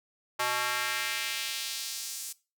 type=tone with high-pass filter sweep; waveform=square; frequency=123.47 Hz; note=B2; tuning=in tune; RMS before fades=-33 dBFS; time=0.39-2.33 s; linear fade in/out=10 ms; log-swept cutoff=930 to 7600 Hz; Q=1.2; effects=noise-tail reverb RT60 0.3 s tail -20 dB re dry